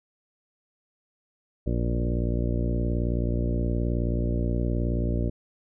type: harmonic tone with a mistuned harmonic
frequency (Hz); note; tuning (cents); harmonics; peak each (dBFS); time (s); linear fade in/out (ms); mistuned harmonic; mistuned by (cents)
58.9; A#1; +19; 1 / 2 / 3 / 4 / 5 / 6 / 7 / 8 / 9 / 10; -26 / -29 / -33 / -33 / -35 / -35 / -46 / -39 / -45 / -39; 1.66-5.3; 10; 1; -40
effects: none